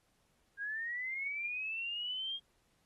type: linear sweep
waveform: sine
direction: up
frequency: 1600 to 3250 Hz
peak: -36 dBFS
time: 0.57-2.4 s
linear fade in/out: 50 ms
effects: pink hiss -75 dBFS RMS until 2.85 s + AAC 32 kbps